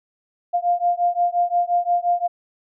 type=beating tone pair; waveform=sine; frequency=698.5 / 704.2 Hz; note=F5 / F5; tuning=0 / +14 cents; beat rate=5.7 Hz; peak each=-20 dBFS; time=0.53-2.28 s; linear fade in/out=20 ms; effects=none